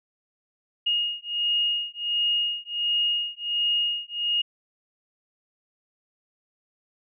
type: beating tone pair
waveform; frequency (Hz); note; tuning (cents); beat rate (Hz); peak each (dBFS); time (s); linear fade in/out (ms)
sine; 2859 / 2860.4; F7 / F7; +40 / +41; 1.4; -26; 0.86-4.42; 10
effects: none